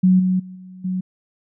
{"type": "tone with level steps", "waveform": "sine", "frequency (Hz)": 184.9, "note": "F#3", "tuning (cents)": -1, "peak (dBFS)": [-10, -15, -33, -36, -20], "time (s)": [0.03, 1.01], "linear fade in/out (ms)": 10, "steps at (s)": [0.19, 0.39, 0.55, 0.84], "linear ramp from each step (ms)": 10, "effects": []}